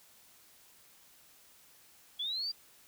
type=linear sweep; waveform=sine; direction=up; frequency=3322 to 4798 Hz; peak=-33 dBFS; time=2.19-2.52 s; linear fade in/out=10 ms; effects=white hiss -61 dBFS RMS until 2.87 s